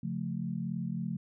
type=chord; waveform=sine; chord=Db augmented; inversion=none; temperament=equal with one note detuned; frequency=138.59 / 176.44 / 220 Hz; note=Db3 / F3 / A3; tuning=0 / +18 / 0 cents; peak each=-38 / -35 / -37 dBFS; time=0.03-1.17 s; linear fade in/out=5 ms; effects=none

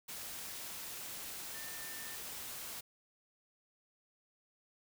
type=tone in noise; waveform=sine; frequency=1796 Hz; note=A6; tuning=35 cents sharp; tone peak=-51 dBFS; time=1.54-2.16 s; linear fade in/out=10 ms; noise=white; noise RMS=-45 dBFS; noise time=0.08-2.81 s; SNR=-9 dB; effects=none

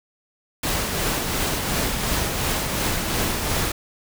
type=noise with tremolo; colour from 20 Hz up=pink; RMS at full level=-22 dBFS; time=0.63-3.72 s; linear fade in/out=5 ms; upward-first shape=triangle; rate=2.8 Hz; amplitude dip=40%; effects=none

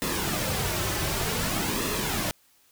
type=noise with flanger; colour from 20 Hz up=pink; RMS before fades=-28 dBFS; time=0.02-2.31 s; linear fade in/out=0 ms; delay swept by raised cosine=1.3 to 4.3 ms; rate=0.54 Hz; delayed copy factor=-0.6; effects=white hiss -62 dBFS RMS until 2.71 s

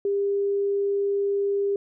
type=tone; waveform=sine; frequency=400.4 Hz; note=G4; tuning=37 cents sharp; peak=-21 dBFS; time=0.05-1.76 s; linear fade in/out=2 ms; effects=none

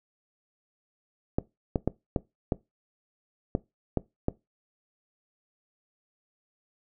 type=clicks; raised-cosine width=2 ms; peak=-11 dBFS; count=8; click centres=1.385 / 1.758 / 1.876 / 2.162 / 2.522 / 3.551 / 3.973 / 4.284 s; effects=noise-tail reverb RT60 0.2 s tail -20 dB re dry

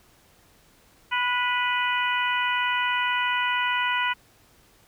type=harmonic tone with a mistuned harmonic; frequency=493.9 Hz; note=B4; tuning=in tune; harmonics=2 / 3 / 4 / 5 / 6; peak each=-26 / -28 / -29 / -30 / -31 dBFS; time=1.11-4.14 s; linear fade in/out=20 ms; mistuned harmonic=3; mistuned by=-22 cents; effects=pink hiss -58 dBFS RMS until 4.87 s

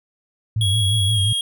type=tone with vibrato; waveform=sine; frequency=103.83 Hz; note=G#2; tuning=in tune; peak=-17 dBFS; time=0.56-1.33 s; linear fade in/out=5 ms; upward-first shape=sine; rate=5.7 Hz; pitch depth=140 cents each way
type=tone with pitch glide; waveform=square; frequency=3322 to 3265 Hz; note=G#7 to G#7; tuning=0 to -30 cents; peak=-20 dBFS; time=0.61-1.41 s; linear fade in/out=2 ms; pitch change=-30 cents; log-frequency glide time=1.1-1.18 s
effects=none

